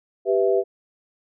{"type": "chord", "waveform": "sine", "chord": "E minor", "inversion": "first", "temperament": "equal", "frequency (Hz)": [392, 493.9, 659.3], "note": ["G4", "B4", "E5"], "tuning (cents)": [0, 0, 0], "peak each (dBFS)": [-19, -22, -23], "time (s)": [0.25, 0.64], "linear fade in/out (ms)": 50, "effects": []}